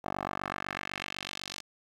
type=tone with band-pass filter sweep; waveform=10% pulse; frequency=48 Hz; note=G1; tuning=36 cents flat; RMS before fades=-38 dBFS; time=0.04-1.61 s; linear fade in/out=10 ms; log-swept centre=780 to 5000 Hz; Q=1.5; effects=10-bit